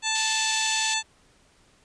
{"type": "harmonic tone", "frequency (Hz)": 880, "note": "A5", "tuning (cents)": 0, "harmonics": [1, 2, 3, 4, 5, 7, 8, 9], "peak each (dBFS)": [-31, -32, -30, -30, -32, -33, -34, -35], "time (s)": [0.02, 1.03], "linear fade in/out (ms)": 50}
{"type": "band-pass noise", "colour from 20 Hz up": "pink", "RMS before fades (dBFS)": -33, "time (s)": [0.15, 0.94], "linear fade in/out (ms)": 2, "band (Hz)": [2800, 8500], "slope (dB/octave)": 24}
{"effects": ["pink hiss -60 dBFS RMS until 1.84 s", "resampled to 22050 Hz"]}